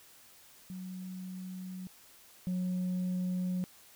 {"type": "tone pair in turn", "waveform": "sine", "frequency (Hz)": [185, 182.24], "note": ["F#3", "F#3"], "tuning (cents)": [0, -26], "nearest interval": "unison", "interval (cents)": 26, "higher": "first", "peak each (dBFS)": [-39, -28], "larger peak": "second", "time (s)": [[0.7, 1.87], [2.47, 3.64]], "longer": "neither", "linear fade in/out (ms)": 0, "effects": ["tanh soft clip ceiling -29 dBFS", "white hiss -58 dBFS RMS until 3.95 s"]}